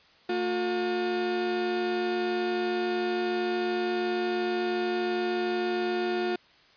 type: tone pair together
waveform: 35% pulse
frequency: 225.7 / 358.3 Hz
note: A3 / F4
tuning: +44 / +44 cents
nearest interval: minor sixth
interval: 800 cents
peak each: -33 / -25 dBFS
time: 0.29-6.36 s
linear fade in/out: 5 ms
effects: white hiss -58 dBFS RMS until 6.76 s + resampled to 11025 Hz